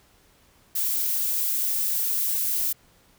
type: noise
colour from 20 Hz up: violet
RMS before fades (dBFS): -25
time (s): 0.75-2.73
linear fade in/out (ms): 10
effects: pink hiss -59 dBFS RMS until 3.18 s